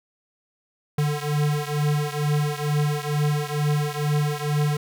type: beating tone pair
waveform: square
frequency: 147.2 / 149.4 Hz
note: D3 / D3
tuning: +4 / +30 cents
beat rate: 2.2 Hz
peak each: -24 / -26 dBFS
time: 0.98-4.77 s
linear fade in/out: 5 ms
effects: none